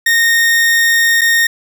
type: tone with dropouts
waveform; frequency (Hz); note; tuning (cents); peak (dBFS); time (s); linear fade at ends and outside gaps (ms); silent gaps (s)
40% pulse; 1847; A#6; -16; -8; 0.06-1.47; 5; 1.211-1.215
effects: none